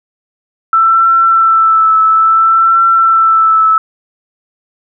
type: tone with vibrato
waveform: sine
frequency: 1328 Hz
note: E6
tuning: 12 cents sharp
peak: -5 dBFS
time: 0.73-3.78 s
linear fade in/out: 2 ms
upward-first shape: triangle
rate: 0.59 Hz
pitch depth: 30 cents each way
effects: none